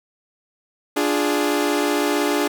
sawtooth chord, D diminished, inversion none, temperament equal, 293.7 / 349.2 / 415.3 Hz, D4 / F4 / Ab4, 0 / 0 / 0 cents, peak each -17 / -21 / -19 dBFS, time 0.96-2.48 s, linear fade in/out 10 ms, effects none

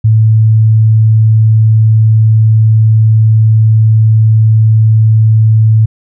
sine tone, 110 Hz, A2, in tune, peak -3 dBFS, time 0.04-5.86 s, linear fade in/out 10 ms, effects none

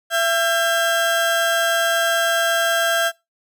30% pulse tone pair together, 672.7 / 1600 Hz, E5 / G6, +35 / +35 cents, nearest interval octave + minor third, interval 1500 cents, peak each -17 dBFS, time 0.1-3.12 s, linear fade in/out 50 ms, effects noise-tail reverb RT60 0.2 s tail -20 dB re dry

